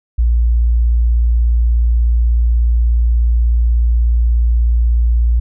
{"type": "tone", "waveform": "sine", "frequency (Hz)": 58.27, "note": "A#1", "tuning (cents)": 0, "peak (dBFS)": -9, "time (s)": [0.18, 5.4], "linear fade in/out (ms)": 10, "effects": []}